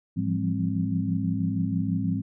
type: tone cluster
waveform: sine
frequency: 106.1 / 170.5 / 176.7 / 201.6 / 264.2 Hz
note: G#2 / F3 / F3 / G3 / C4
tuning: +38 / -41 / +21 / +49 / +17 cents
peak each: -30 dBFS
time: 0.16-2.22 s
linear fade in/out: 20 ms
effects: none